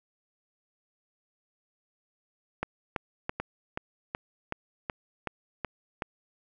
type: two click trains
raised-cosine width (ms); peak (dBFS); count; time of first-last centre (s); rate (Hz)
0.5; -16 / -14; 8 / 3; 3.4-6.022 / 2.63-3.294; 2.67 / 3.01
effects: none